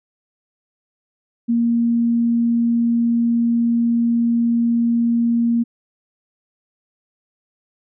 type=tone; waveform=sine; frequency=234.1 Hz; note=A#3; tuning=8 cents sharp; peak=-14 dBFS; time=1.48-5.64 s; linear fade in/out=20 ms; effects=none